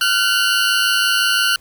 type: tone pair together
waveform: 20% pulse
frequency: 1396.9 / 1502.7 Hz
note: F6 / F#6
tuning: 0 / +26 cents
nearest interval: minor second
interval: 126 cents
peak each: -12 dBFS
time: 0.01-1.56 s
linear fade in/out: 2 ms
effects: pink hiss -51 dBFS RMS until 1.6 s